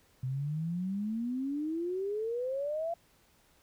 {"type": "exponential sweep", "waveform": "sine", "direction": "up", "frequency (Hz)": [125.9, 689], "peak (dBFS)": -31, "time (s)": [0.23, 2.94], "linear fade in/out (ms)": 5, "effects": ["pink hiss -66 dBFS RMS until 3.62 s"]}